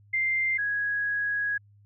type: tone pair in turn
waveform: sine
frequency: 2093 / 1661.2 Hz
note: C7 / G#6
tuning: 0 / 0 cents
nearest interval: major third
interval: 400 cents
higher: first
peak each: -23 / -25 dBFS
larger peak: first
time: 0.13-0.58 / 0.58-1.58 s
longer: second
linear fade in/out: 10 ms
effects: added 102 Hz sine -54 dBFS peak until 1.85 s